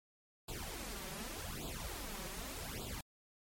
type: noise with flanger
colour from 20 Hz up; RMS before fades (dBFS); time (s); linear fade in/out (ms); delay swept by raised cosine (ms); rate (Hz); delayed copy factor
pink; -44; 0.48-3.01; 5; 0.25 to 5.35; 0.85; +1
effects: MP3 64 kbps